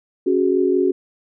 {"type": "chord", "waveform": "sine", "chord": "C# suspended fourth", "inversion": "none", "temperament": "equal", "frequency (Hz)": [277.2, 370, 415.3], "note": ["C#4", "F#4", "G#4"], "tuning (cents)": [0, 0, 0], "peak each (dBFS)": [-21, -16, -22], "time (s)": [0.26, 0.92], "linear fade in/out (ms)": 10, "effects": []}